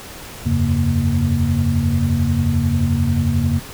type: tone cluster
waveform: sine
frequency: 84.4 / 95.7 / 136.8 / 233.2 Hz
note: E2 / G2 / C#3 / A#3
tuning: +41 / -41 / -23 / +1 cents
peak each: -20 dBFS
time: 0.45-3.6 s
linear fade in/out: 20 ms
effects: pink hiss -35 dBFS RMS until 3.73 s